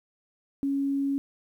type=tone; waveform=sine; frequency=277.2 Hz; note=C#4; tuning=in tune; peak=-24 dBFS; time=0.63-1.18 s; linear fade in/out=0 ms; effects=10-bit